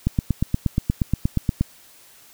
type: click train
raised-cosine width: 5 ms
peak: -6 dBFS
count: 14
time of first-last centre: 0.07-1.61 s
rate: 8.44 Hz
effects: white hiss -50 dBFS RMS until 2.33 s